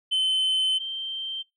sine tone pair in turn, 3062 / 3135 Hz, G7 / G7, -41 / -1 cents, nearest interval unison, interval 40 cents, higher second, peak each -18 / -29 dBFS, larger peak first, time 0.11-0.79 / 0.79-1.43 s, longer first, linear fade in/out 20 ms, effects noise-tail reverb RT60 0.2 s tail -23 dB re dry + tanh soft clip ceiling -20 dBFS

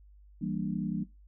sine chord, E half-diminished seventh, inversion none, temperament equal, 164.81 / 196 / 233.1 / 293.7 Hz, E3 / G3 / Bb3 / D4, 0 / 0 / 0 / 0 cents, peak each -36 / -34 / -36 / -38 dBFS, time 0.41-1.04 s, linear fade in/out 10 ms, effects noise-tail reverb RT60 0.2 s tail -18 dB re dry + added 50 Hz sine -53 dBFS peak until 1.27 s

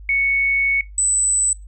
sine tone pair in turn, 2217 / 7992 Hz, C#7 / B8, 0 / +20 cents, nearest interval octave + minor seventh, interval 2220 cents, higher second, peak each -15 dBFS, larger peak neither, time 0.09-0.81 / 0.98-1.53 s, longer first, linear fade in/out 2 ms, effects noise-tail reverb RT60 0.2 s tail -21 dB re dry + added 50 Hz sine -35 dBFS peak until 1.67 s

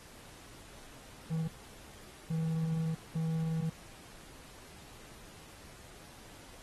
triangle tone bursts at uneven times, 161.5 Hz, E3, 35 cents flat, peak -28 dBFS, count 3, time 1.3-1.48 / 2.3-2.95 / 3.15-3.7 s, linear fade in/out 10 ms, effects pink hiss -54 dBFS RMS until 6.62 s + AAC 32 kbps

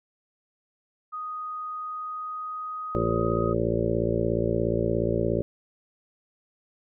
sine tone with pitch glide, 1244.5 to 1253.9 Hz, D#6 to D#6, 0 to +13 cents, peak -31 dBFS, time 1.12-3.54 s, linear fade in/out 20 ms, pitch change +13 cents, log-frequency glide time 1.69-3.32 s
harmonic tone, 57 Hz, A#1, 38 cents flat, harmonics 1 / 2 / 3 / 4 / 6 / 7 / 8 / 9 / 10, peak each -34 / -30 / -32 / -32 / -30 / -29 / -33 / -33 / -31 dBFS, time 2.95-5.42 s, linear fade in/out 0 ms
effects none

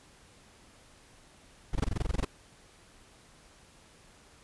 brown noise bursts, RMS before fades -27 dBFS, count 12, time 1.73-2.249 s, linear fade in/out 5 ms, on 24 ms, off 21 ms, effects pink hiss -58 dBFS RMS until 4.43 s + resampled to 24000 Hz

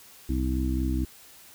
harmonic tone, 64.4 Hz, C2, 27 cents flat, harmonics 1 / 2 / 3 / 4 / 5, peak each -26 / -35 / -36 / -31 / -32 dBFS, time 0.29-1.05 s, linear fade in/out 5 ms, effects white hiss -51 dBFS RMS until 1.54 s

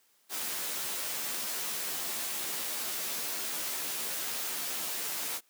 white noise with comb filter, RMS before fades -35 dBFS, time 0.29-5.41 s, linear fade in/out 50 ms, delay 13 ms, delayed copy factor +0.65, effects white hiss -68 dBFS RMS until 5.49 s + high-pass 200 Hz 12 dB/octave

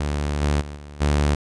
sawtooth tone with level steps, 73.1 Hz, D2, 7 cents flat, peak -18 / -14 / -28 / -33 / -13 dBFS, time 0-1.35 s, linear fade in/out 5 ms, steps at 0.41 / 0.6 / 0.75 / 1 s, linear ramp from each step 20 ms, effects resampled to 22050 Hz

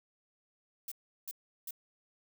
violet noise bursts, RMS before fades -41 dBFS, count 3, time 0.88-1.708 s, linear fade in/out 2 ms, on 36 ms, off 360 ms, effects none

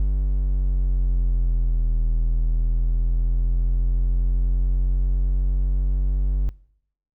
triangle linear two-way sweep, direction down then up, 49.34 to 40.11 to 47.85 Hz, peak -15 dBFS, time 0-6.49 s, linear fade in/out 0 ms, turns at 2.03 s, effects noise-tail reverb RT60 0.7 s tail -23 dB re dry

